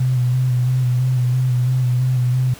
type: tone with vibrato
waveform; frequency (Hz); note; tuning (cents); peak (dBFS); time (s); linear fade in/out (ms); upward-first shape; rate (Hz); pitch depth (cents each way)
sine; 126.1; B2; +36; -14; 0-2.54; 5; square; 3; 28
effects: pink hiss -40 dBFS RMS until 2.59 s